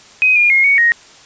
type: tone with pitch steps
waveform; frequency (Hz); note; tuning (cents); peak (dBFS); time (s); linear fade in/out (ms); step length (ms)
sine; 2517 / 2420 / 2147 / 2232 / 1873; D#7 / D#7 / C7 / C#7 / A#6; +19 / -49 / +44 / +11 / +8; -8; 0.22-0.92; 0; 140
effects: white hiss -42 dBFS RMS until 1.25 s + resampled to 16000 Hz